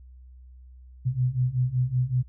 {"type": "beating tone pair", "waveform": "sine", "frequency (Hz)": [123.47, 128.77], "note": ["B2", "C3"], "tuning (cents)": [0, -27], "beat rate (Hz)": 5.3, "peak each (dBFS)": [-26, -24], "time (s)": [1.05, 2.23], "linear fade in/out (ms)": 20, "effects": ["added 63 Hz sine -45 dBFS peak until 2.28 s"]}